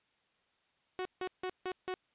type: tone bursts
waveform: sawtooth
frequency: 369.3 Hz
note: F#4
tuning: 3 cents flat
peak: -31 dBFS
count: 5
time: 0.99-1.94 s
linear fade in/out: 0 ms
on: 62 ms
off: 160 ms
effects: white hiss -74 dBFS RMS until 2.14 s + resampled to 8000 Hz